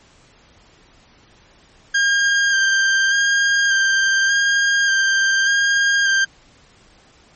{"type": "tone with vibrato", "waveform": "40% pulse", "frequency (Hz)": 1597, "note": "G6", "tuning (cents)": 32, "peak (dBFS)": -13, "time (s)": [1.94, 6.25], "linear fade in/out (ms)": 10, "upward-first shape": "square", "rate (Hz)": 0.85, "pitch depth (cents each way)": 18, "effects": ["pink hiss -51 dBFS RMS until 7.35 s", "MP3 32 kbps"]}